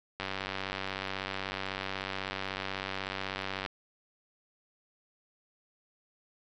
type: click train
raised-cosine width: 0.3 ms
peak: -18 dBFS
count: 334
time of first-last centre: 0.2-3.662 s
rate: 96.2 Hz
effects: resampled to 16000 Hz + 8-bit